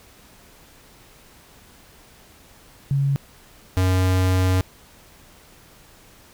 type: tone pair in turn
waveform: sine / square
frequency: 138.9 / 92.7 Hz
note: C#3 / F#2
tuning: +4 / +4 cents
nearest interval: perfect fifth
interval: 700 cents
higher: first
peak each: -17 dBFS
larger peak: neither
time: 2.91-3.16 / 3.77-4.61 s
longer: second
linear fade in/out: 0 ms
effects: pink hiss -50 dBFS RMS until 6.33 s